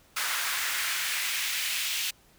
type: noise with high-pass filter sweep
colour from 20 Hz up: pink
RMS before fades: -30 dBFS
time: 0.16-2.11 s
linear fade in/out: 10 ms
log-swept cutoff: 1400 to 2800 Hz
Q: 1.6
effects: pink hiss -60 dBFS RMS until 2.38 s